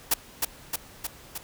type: noise with echo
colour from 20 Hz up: white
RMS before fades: -22 dBFS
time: 0.11-0.14 s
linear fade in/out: 5 ms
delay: 310 ms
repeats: 4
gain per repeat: -3 dB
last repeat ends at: 1.38 s
effects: pink hiss -49 dBFS RMS until 1.43 s